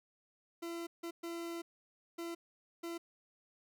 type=tone bursts at uneven times; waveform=40% pulse; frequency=338 Hz; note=E4; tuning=43 cents sharp; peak=-39 dBFS; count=5; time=0.62-0.87 / 1.03-1.11 / 1.23-1.62 / 2.18-2.35 / 2.83-2.98 s; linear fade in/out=10 ms; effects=none